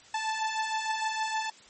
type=beating tone pair; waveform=sawtooth; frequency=872 / 878.5 Hz; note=A5 / A5; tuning=-16 / -3 cents; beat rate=6.5 Hz; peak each=-31 / -26 dBFS; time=0.14-1.5 s; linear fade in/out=5 ms; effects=white hiss -54 dBFS RMS until 1.69 s + MP3 32 kbps